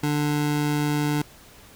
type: tone pair together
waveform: square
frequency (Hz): 147.8 / 295.6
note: D3 / D4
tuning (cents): +11 / +11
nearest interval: octave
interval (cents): 1200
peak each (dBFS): -25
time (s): 0.03-1.22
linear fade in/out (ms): 5
effects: pink hiss -49 dBFS RMS until 1.75 s